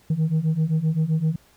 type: beating tone pair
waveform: sine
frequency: 154.2 / 161.9 Hz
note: D#3 / E3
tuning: -15 / -31 cents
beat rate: 7.7 Hz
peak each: -21 / -19 dBFS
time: 0.1-1.36 s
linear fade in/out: 5 ms
effects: tanh soft clip ceiling -16 dBFS + pink hiss -57 dBFS RMS until 1.56 s